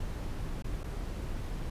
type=noise with dropouts; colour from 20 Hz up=brown; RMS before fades=-36 dBFS; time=0-1.7 s; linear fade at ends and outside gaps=5 ms; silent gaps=0.624-0.642 / 0.835-0.84 s; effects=resampled to 32000 Hz